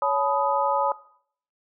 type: tone cluster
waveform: sine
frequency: 559 / 861 / 992 / 1249 Hz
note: C#5 / A5 / B5 / D#6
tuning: +14 / -38 / +7 / +6 cents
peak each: -26 dBFS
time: 0.02-0.92 s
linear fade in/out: 2 ms
effects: noise-tail reverb RT60 0.6 s tail -19 dB re dry